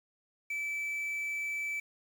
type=tone with quantisation; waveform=triangle; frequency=2313 Hz; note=D7; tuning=27 cents flat; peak=-31 dBFS; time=0.5-1.8 s; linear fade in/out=5 ms; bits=9; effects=none

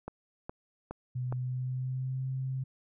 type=click train; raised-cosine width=1 ms; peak=-24 dBFS; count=4; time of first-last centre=0.08-1.325 s; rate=2.41 Hz
type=tone with pitch glide; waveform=sine; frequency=125.7 to 131.57 Hz; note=B2 to C3; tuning=+31 to +10 cents; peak=-31 dBFS; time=1.15-2.64 s; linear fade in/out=10 ms; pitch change=+79 cents; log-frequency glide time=1.31-2.28 s
effects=none

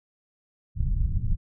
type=low-pass noise; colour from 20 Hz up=pink; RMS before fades=-24 dBFS; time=0.75-1.37 s; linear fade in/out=50 ms; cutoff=130 Hz; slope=24 dB/octave; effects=none

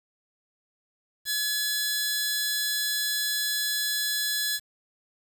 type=tone pair together; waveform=15% pulse; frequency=1700 / 4060 Hz; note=G#6 / B7; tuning=+40 / +47 cents; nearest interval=octave + minor third; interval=1507 cents; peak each=-22 dBFS; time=1.25-4.6 s; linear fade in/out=50 ms; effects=8-bit

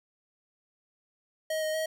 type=tone with pitch steps; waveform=square; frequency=630 / 623 / 634 Hz; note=D#5 / D#5 / D#5; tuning=+21 / +2 / +32 cents; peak=-29 dBFS; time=1.5-1.86 s; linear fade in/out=5 ms; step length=120 ms; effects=none

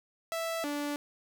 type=tone pair in turn; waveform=sawtooth; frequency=659.3 / 290.8 Hz; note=E5 / D4; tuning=0 / -17 cents; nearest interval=octave + major second; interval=1417 cents; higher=first; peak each=-28 dBFS; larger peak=neither; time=0.32-0.64 / 0.64-0.96 s; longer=neither; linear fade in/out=0 ms; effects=none

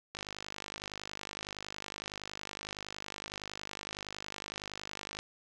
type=click train; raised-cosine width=0.2 ms; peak=-22 dBFS; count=257; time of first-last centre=0.15-5.189 s; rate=50.8 Hz; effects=none

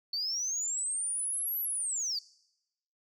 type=linear two-way sweep; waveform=sine; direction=up then down; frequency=4435 to 11940 to 4435 Hz; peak=-29 dBFS; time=0.13-2.19 s; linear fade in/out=5 ms; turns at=1.6 s; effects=noise-tail reverb RT60 0.9 s tail -23 dB re dry + tanh soft clip ceiling -27 dBFS

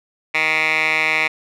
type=tone with band-pass filter; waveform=10% pulse; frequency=156.9 Hz; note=D#3; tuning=15 cents sharp; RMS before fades=-18 dBFS; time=0.34-1.28 s; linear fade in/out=10 ms; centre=2200 Hz; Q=3.8; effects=none

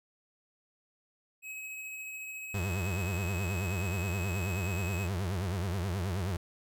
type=tone with tremolo; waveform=square; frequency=2555 Hz; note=D#7; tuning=45 cents sharp; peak=-39 dBFS; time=1.42-5.09 s; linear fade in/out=50 ms; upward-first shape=triangle; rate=14 Hz; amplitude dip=25%
type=tone with vibrato; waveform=35% pulse; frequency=92.5 Hz; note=F#2; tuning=in tune; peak=-29 dBFS; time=2.54-6.37 s; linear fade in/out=5 ms; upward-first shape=triangle; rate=9.4 Hz; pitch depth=210 cents each way
effects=none

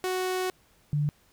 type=tone pair in turn; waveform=sawtooth / sine; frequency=370 / 147.39 Hz; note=F#4 / D3; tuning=0 / +7 cents; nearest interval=octave + major third; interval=1593 cents; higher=first; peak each=-23 dBFS; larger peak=neither; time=0.04-0.5 / 0.93-1.09 s; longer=first; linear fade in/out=0 ms; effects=pink hiss -63 dBFS RMS until 1.32 s

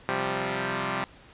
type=chord; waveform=5% pulse; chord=C suspended fourth; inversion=none; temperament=equal; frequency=130.81 / 174.61 / 196 Hz; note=C3 / F3 / G3; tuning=0 / 0 / 0 cents; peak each=-20 / -22 / -19 dBFS; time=0.09-1.04 s; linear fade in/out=0 ms; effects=pink hiss -52 dBFS RMS until 1.33 s + resampled to 8000 Hz

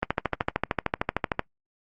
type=click train; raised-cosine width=0.5 ms; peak=-8 dBFS; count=19; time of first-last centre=0.03-1.394 s; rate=13.2 Hz; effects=noise-tail reverb RT60 0.1 s tail -23 dB re dry + Opus 24 kbps

